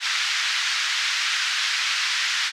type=band-pass noise; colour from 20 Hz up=pink; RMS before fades=-24 dBFS; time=0-2.52 s; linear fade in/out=50 ms; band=1500 to 5600 Hz; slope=24 dB/octave; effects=none